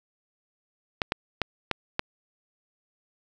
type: clicks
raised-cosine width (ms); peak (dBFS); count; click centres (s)
0.3; -8; 5; 1.018 / 1.121 / 1.417 / 1.713 / 1.994
effects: none